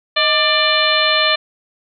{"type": "harmonic tone with a mistuned harmonic", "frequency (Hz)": 593, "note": "D5", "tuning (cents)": 17, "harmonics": [1, 2, 3, 4, 5, 6, 7], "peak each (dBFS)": [-20, -20, -20, -20, -20, -20, -20], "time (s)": [0.16, 1.36], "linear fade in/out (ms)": 10, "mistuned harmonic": 1, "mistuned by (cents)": 93, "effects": []}